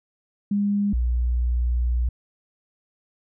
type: tone pair in turn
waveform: sine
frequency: 203.1 / 60.38 Hz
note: G#3 / B1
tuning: -38 / -38 cents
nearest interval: octave + major sixth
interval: 2100 cents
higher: first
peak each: -19 dBFS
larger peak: neither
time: 0.51-0.93 / 0.93-2.09 s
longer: second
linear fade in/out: 5 ms
effects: none